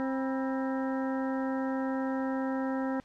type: harmonic tone with a mistuned harmonic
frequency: 265 Hz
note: C4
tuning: 22 cents sharp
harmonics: 1 / 2 / 3 / 4 / 5 / 6 / 7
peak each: -30 / -36 / -40 / -42 / -44 / -46 / -47 dBFS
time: 0-3 s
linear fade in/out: 0 ms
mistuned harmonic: 4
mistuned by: -140 cents
effects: pink hiss -62 dBFS RMS until 3.04 s + low-pass 6000 Hz 12 dB/octave